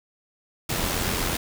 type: noise with amplitude modulation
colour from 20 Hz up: pink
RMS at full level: -24 dBFS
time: 0.69-1.37 s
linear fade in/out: 5 ms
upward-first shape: sine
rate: 87.8 Hz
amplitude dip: 45%
effects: none